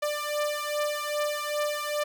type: beating tone pair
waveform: sawtooth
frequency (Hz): 592 / 594.5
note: D5 / D5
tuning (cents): +14 / +21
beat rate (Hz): 2.5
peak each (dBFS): -26 / -27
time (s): 0.02-2.04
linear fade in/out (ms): 10
effects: none